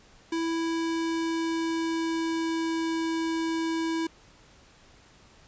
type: tone with pitch glide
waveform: square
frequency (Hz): 329.6 to 326.9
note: E4 to E4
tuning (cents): 0 to -14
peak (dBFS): -27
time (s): 0.32-4.07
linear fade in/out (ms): 5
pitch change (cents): -14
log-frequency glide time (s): 0.51-3.06
effects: pink hiss -56 dBFS RMS until 5.47 s + resampled to 16000 Hz